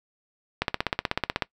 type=click train; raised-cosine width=0.3 ms; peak=-7 dBFS; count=14; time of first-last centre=0.62-1.422 s; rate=16.2 Hz; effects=noise-tail reverb RT60 0.1 s tail -21 dB re dry